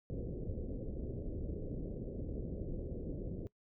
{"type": "low-pass noise", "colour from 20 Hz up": "pink", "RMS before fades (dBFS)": -41, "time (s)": [0.1, 3.47], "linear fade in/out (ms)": 0, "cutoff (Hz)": 530, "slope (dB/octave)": 48, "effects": ["noise-tail reverb RT60 0.1 s tail -21 dB re dry"]}